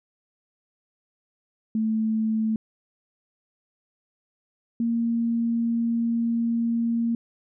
sine tone pair in turn, 220 / 232.1 Hz, A3 / A#3, 0 / -7 cents, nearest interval minor second, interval 93 cents, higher second, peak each -21 dBFS, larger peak neither, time 1.75-2.56 / 4.8-7.15 s, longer second, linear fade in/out 2 ms, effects none

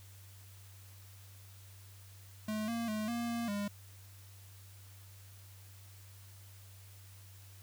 square tone with pitch steps, 214.8 / 232.2 / 214.5 / 235.7 / 234.2 / 203.5 Hz, A3 / A#3 / A3 / A#3 / A#3 / G#3, -41 / -7 / -44 / +19 / +8 / -35 cents, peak -35 dBFS, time 2.48-3.68 s, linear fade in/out 5 ms, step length 200 ms, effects added 97 Hz sine -53 dBFS peak until 7.62 s + white hiss -60 dBFS RMS until 7.62 s

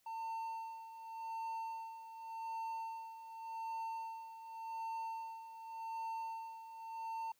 triangle tone with tremolo, 902 Hz, A5, 43 cents sharp, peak -37 dBFS, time 0.06-7.32 s, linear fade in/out 5 ms, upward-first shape sine, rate 0.87 Hz, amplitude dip 70%, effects white hiss -75 dBFS RMS until 7.39 s

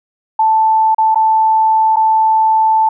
sine tone with dropouts, 880 Hz, A5, in tune, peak -8 dBFS, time 0.39-2.89 s, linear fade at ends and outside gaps 5 ms, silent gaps 0.947-0.982 / 1.146-1.156 / 1.96-1.967 s, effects none

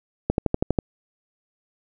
click train, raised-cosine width 2 ms, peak -6 dBFS, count 7, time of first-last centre 0.3-0.788 s, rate 12.3 Hz, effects none

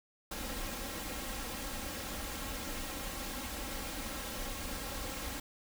pink noise with comb filter, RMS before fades -40 dBFS, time 0.31-5.4 s, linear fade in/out 5 ms, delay 3.7 ms, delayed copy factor +0.65, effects none

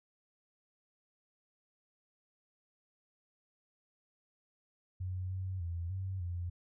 sine tone with pitch steps, 92.1 / 93.8 / 85.3 / 94.9 / 87.6 Hz, F#2 / F#2 / F2 / F#2 / F2, -7 / +24 / -40 / +44 / +6 cents, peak -35 dBFS, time 5-6.5 s, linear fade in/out 10 ms, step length 300 ms, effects none

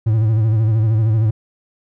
triangle tone with vibrato, 110 Hz, A2, in tune, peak -10 dBFS, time 0.06-1.31 s, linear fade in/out 10 ms, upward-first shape sine, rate 13 Hz, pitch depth 67 cents each way, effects none

